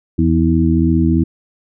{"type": "harmonic tone with a mistuned harmonic", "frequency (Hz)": 82.8, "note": "E2", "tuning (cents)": 8, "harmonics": [1, 2, 3, 4], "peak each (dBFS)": [-16, -16, -16, -16], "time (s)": [0.18, 1.24], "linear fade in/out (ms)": 10, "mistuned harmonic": 4, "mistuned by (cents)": -42, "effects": []}